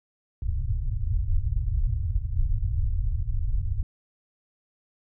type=low-pass noise; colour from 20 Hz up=pink; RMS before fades=-25 dBFS; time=0.42-3.83 s; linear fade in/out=2 ms; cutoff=110 Hz; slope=48 dB/octave; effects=none